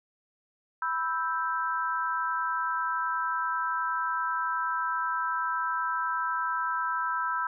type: chord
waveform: sine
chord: E minor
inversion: second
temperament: equal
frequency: 987.8 / 1318.5 / 1568 Hz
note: B5 / E6 / G6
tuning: 0 / 0 / 0 cents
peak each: -31 / -30 / -33 dBFS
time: 0.82-7.47 s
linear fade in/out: 2 ms
effects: none